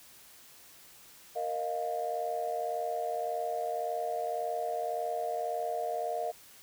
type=chord; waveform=sine; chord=Bb suspended fourth; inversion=none; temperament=equal with one note detuned; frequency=466.2 / 622.3 / 704.1 Hz; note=Bb4 / Eb5 / F5; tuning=0 / 0 / +14 cents; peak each=-37 / -35 / -33 dBFS; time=1.35-6.32 s; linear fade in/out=20 ms; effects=tanh soft clip ceiling -22 dBFS + white hiss -55 dBFS RMS until 6.62 s